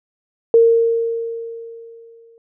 sine tone with exponential decay, 459.9 Hz, A#4, 23 cents flat, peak -6 dBFS, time 0.54-2.38 s, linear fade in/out 1 ms, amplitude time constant 400 ms, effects none

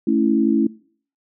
sine chord, A major, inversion none, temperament equal, 220 / 277.2 / 329.6 Hz, A3 / C#4 / E4, 0 / 0 / 0 cents, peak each -19 dBFS, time 0.07-0.67 s, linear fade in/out 5 ms, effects noise-tail reverb RT60 0.5 s tail -22 dB re dry

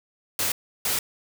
white noise bursts at uneven times, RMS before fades -25 dBFS, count 2, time 0.39-0.52 / 0.85-0.99 s, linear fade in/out 2 ms, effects none

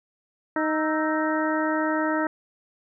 harmonic tone with a mistuned harmonic, 311.1 Hz, D#4, in tune, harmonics 1 / 2 / 3 / 4 / 5 / 6, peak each -25 / -28 / -30 / -31 / -32 / -33 dBFS, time 0.56-2.27 s, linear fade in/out 2 ms, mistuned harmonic 4, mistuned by +90 cents, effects none

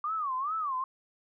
sine tone with vibrato, 1159 Hz, D6, 23 cents flat, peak -29 dBFS, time 0.04-0.84 s, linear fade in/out 2 ms, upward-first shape sine, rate 2.4 Hz, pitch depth 220 cents each way, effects none

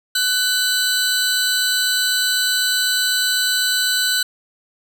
sawtooth tone pair together, 1500 / 4016 Hz, F#6 / B7, +23 / +28 cents, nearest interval octave + perfect fourth, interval 1705 cents, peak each -16 dBFS, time 0.15-4.23 s, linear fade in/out 5 ms, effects none

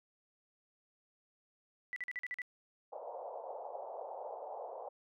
sine tone bursts, 1975.5 Hz, B6, in tune, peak -37 dBFS, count 7, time 1.93-2.418 s, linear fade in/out 0 ms, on 32 ms, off 44 ms
pink band-pass noise, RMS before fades -45 dBFS, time 2.92-4.89 s, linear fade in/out 10 ms, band 500 to 880 Hz, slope 48 dB/octave
effects none

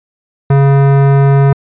sine tone with hard clipping, 138.59 Hz, C#3, in tune, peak -7 dBFS, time 0.5-1.53 s, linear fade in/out 5 ms, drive 17 dB, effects resampled to 8000 Hz

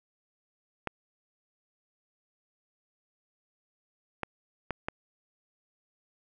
clicks, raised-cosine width 0.5 ms, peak -16 dBFS, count 4, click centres 0.873 / 4.233 / 4.707 / 4.885 s, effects none

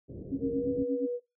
pink low-pass noise, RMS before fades -40 dBFS, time 0.08-0.84 s, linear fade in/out 20 ms, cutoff 510 Hz, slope 48 dB/octave
sine tone with tremolo, 272.1 Hz, C#4, 32 cents flat, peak -26 dBFS, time 0.31-1.07 s, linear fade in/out 20 ms, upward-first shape sine, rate 8.5 Hz, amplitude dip 95%
sine tone with pitch glide, 466.2 to 486.8 Hz, A#4 to B4, 0 to -25 cents, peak -30 dBFS, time 0.4-1.2 s, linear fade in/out 50 ms, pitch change +75 cents, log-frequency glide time 0.52-0.67 s
effects noise-tail reverb RT60 0.2 s tail -17 dB re dry + high-pass 80 Hz 12 dB/octave

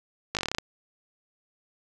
slowing click train, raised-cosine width 0.2 ms, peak -10 dBFS, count 10, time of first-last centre 0.35-0.584 s, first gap 18 ms, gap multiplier 1.09, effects none

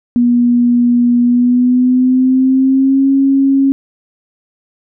sine tone with pitch glide, 241.4 to 272.5 Hz, B3 to C#4, -39 to -29 cents, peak -7 dBFS, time 0.16-3.72 s, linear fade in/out 0 ms, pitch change +210 cents, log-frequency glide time 1.21-3.1 s, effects none

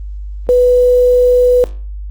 sine tone with quantisation, 495.3 Hz, B4, 5 cents sharp, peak -6 dBFS, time 0.49-1.64 s, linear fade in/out 0 ms, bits 6, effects added 50 Hz sine -22 dBFS peak until 2.1 s + Opus 24 kbps

